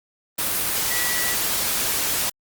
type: tone in noise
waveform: sine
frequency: 1948 Hz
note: B6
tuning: 24 cents flat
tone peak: -27 dBFS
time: 0.9-1.34 s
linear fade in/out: 10 ms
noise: white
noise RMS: -23 dBFS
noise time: 0.38-2.3 s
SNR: -7 dB
effects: Opus 32 kbps